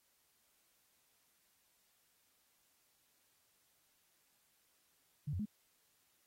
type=tone with pitch steps; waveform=sine; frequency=146.3 / 90.7 / 210.3 Hz; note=D3 / F#2 / G#3; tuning=-6 / -34 / +22 cents; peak=-36 dBFS; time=5.27-5.456 s; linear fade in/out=10 ms; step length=62 ms; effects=white hiss -75 dBFS RMS until 6.26 s + AAC 48 kbps